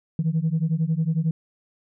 sine beating tone pair, 155.56 / 166.56 Hz, D#3 / E3, 0 / +18 cents, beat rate 11 Hz, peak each -22 dBFS, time 0.19-1.31 s, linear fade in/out 2 ms, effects tanh soft clip ceiling -15 dBFS

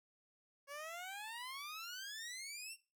15% pulse exponential sweep, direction up, 552 to 2794 Hz, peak -39 dBFS, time 0.67-2.77 s, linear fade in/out 50 ms, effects noise-tail reverb RT60 0.3 s tail -17 dB re dry

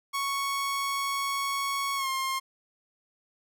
sawtooth tone with pitch glide, 1108.7 to 1064.2 Hz, C#6 to C6, 0 to +29 cents, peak -24 dBFS, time 0.13-2.4 s, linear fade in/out 20 ms, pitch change -71 cents, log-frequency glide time 1.96-2.08 s, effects none

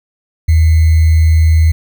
sine tone with sample-and-hold, 80 Hz, D#2, 49 cents sharp, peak -5 dBFS, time 0.48-1.72 s, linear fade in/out 10 ms, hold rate 2100 Hz, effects none

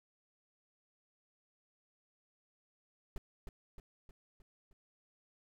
brown noise with echo, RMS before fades -38 dBFS, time 3.16-3.18 s, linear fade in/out 2 ms, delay 310 ms, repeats 5, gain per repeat -5 dB, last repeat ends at 4.73 s, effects none

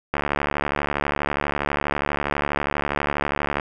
click train, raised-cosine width 0.5 ms, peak -7 dBFS, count 251, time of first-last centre 0.14-3.598 s, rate 72.3 Hz, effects none

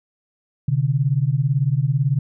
sine beating tone pair, 128.5 / 146.5 Hz, C3 / D3, -31 / -4 cents, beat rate 18 Hz, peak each -19 dBFS, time 0.68-2.19 s, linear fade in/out 5 ms, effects none

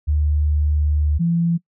sine tone pair in turn, 74.7 / 169.16 Hz, D2 / E3, +30 / +45 cents, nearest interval octave + major second, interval 1415 cents, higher second, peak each -15 dBFS, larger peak neither, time 0.07-1.19 / 1.19-1.58 s, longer first, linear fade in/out 20 ms, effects noise-tail reverb RT60 0.1 s tail -23 dB re dry

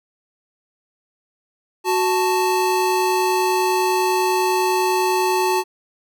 square tone pair together, 370 / 880 Hz, F#4 / A5, 0 / 0 cents, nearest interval octave + minor third, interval 1500 cents, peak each -20 dBFS, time 1.84-5.64 s, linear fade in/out 50 ms, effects none

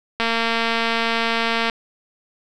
click train, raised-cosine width 0.3 ms, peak -5 dBFS, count 344, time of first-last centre 0.2-1.698 s, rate 229 Hz, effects none

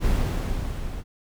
brown noise with level ramp, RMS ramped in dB -20 to -33 dBFS, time 0-1.04 s, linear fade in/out 50 ms, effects none

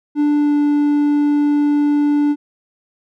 triangle tone with pitch glide, 294.2 to 292.3 Hz, D4 to D4, +3 to -8 cents, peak -10 dBFS, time 0.15-2.36 s, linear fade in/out 50 ms, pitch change -11 cents, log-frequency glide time 0.37-0.54 s, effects none

